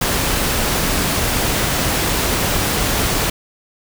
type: noise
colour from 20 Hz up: pink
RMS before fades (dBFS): -18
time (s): 0.01-3.3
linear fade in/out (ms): 5
effects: none